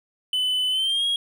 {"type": "tone with pitch glide", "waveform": "triangle", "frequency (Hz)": [3012, 3285], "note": ["F#7", "G#7"], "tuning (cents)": [30, -20], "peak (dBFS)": -19, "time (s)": [0.33, 1.16], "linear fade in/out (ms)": 2, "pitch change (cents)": 150, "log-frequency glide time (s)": [0.7, 1.05], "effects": []}